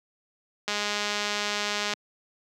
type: click train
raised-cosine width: 0.2 ms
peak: -11 dBFS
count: 261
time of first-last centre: 0.68-1.936 s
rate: 207 Hz
effects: high-pass 200 Hz 12 dB/octave